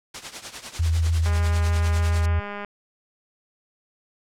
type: noise with tremolo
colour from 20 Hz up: white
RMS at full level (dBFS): -31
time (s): 0.14-2.26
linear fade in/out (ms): 5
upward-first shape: triangle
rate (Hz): 10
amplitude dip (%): 85
type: tone with vibrato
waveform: sine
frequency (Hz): 82.1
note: E2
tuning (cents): -6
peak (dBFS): -18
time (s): 0.79-2.4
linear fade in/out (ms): 10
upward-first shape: square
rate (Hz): 6.8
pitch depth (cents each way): 17
type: click train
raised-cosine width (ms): 0.5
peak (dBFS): -19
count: 284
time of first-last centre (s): 1.26-2.647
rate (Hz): 204
effects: low-pass 7000 Hz 12 dB/octave